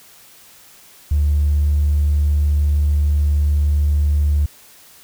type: tone with tanh clipping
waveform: triangle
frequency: 73.42 Hz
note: D2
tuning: in tune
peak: -12 dBFS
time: 1.11-4.46 s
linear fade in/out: 5 ms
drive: 1 dB
effects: white hiss -46 dBFS RMS until 5.03 s